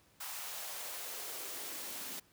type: noise with high-pass filter sweep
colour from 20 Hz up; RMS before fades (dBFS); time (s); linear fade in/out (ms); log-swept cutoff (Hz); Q
white; -43; 0.2-2.2; 10; 890 to 220; 1.8
effects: pink hiss -67 dBFS RMS until 2.32 s + high-pass 60 Hz 12 dB/octave